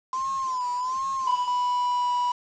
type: tone with vibrato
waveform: sine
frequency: 1029 Hz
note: C6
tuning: 29 cents flat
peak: -25 dBFS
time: 0.13-1.48 s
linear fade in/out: 2 ms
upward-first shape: sine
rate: 1.3 Hz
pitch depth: 83 cents each way
type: tone with pitch glide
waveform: triangle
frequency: 987.8 to 979.3 Hz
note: B5 to B5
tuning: 0 to -15 cents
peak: -20 dBFS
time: 1.27-2.32 s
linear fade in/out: 5 ms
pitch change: -15 cents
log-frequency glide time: 1.44-2.15 s
effects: resampled to 16000 Hz + 7-bit